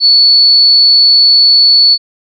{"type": "tone", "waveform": "sine", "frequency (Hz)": 4435, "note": "C#8", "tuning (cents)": 0, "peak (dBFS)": -3, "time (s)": [0, 1.98], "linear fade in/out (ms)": 50, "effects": []}